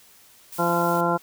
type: noise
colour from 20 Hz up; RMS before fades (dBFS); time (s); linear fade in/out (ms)
blue; -38; 0.52-1.01; 5
type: harmonic tone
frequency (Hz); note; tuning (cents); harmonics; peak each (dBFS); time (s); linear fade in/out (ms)
171.8; F3; -28; 1 / 2 / 3 / 4 / 5 / 6 / 8; -27 / -27 / -27 / -27 / -27 / -27 / -27; 0.58-1.18; 20
effects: white hiss -53 dBFS RMS until 1.22 s